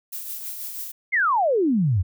violet noise with tremolo, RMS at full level -31 dBFS, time 0.12-0.92 s, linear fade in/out 10 ms, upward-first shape triangle, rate 6.2 Hz, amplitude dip 45%
sine exponential sweep, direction down, 2200 to 82.7 Hz, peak -17 dBFS, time 1.12-2.03 s, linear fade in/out 20 ms
effects none

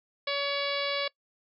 harmonic tone, 565 Hz, C#5, 33 cents sharp, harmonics 1 / 2 / 3 / 4 / 5 / 6 / 7 / 8 / 9, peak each -32 / -36 / -39 / -35 / -40 / -37 / -37 / -40 / -43 dBFS, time 0.27-1.08 s, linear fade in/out 5 ms, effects noise-tail reverb RT60 0.1 s tail -22 dB re dry

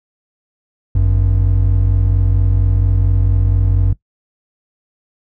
triangle tone pair together, 50.66 / 95 Hz, G#1 / F#2, -42 / +46 cents, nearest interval major seventh, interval 1088 cents, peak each -11 dBFS, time 0.95-3.93 s, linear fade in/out 5 ms, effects noise-tail reverb RT60 0.1 s tail -19 dB re dry

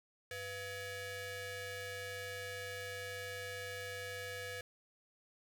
sawtooth ring-modulated tone, 593 Hz, D5, 17 cents sharp, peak -35 dBFS, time 0.31-4.61 s, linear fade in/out 2 ms, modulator 1090 Hz, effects 12-bit

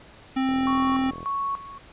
square tone, 263.7 Hz, C4, 14 cents sharp, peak -22 dBFS, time 0.36-1.11 s, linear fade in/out 10 ms
click train, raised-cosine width 2 ms, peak -25 dBFS, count 32, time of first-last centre 0.49-1.23 s, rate 41.9 Hz
sine tone with tremolo, 1109 Hz, C#6, in tune, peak -24 dBFS, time 0.67-1.78 s, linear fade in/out 0 ms, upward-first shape square, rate 1.7 Hz, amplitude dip 80%
effects pink hiss -49 dBFS RMS until 1.92 s + resampled to 8000 Hz

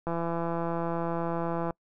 click train, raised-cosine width 1 ms, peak -18 dBFS, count 276, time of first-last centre 0.07-1.707 s, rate 168 Hz, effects noise-tail reverb RT60 0.1 s tail -26 dB re dry

